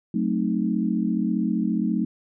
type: chord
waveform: sine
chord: F# diminished seventh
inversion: none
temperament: equal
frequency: 185 / 220 / 261.6 / 311.1 Hz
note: F#3 / A3 / C4 / Eb4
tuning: 0 / 0 / 0 / 0 cents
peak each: -26 / -24 / -29 / -28 dBFS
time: 0.14-2.05 s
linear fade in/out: 5 ms
effects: none